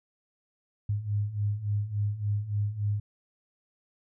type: beating tone pair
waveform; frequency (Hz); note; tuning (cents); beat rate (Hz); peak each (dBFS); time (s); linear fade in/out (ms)
sine; 101.2 / 104.7; G#2 / G#2; -44 / +15; 3.5; -32 / -28; 0.89-3; 5
effects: none